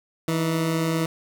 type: tone pair together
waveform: 20% pulse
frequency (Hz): 163 / 311.1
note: E3 / D#4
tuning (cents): -19 / 0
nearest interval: major seventh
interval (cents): 1119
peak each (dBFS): -17 / -29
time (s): 0.28-1.06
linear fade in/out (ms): 2
effects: none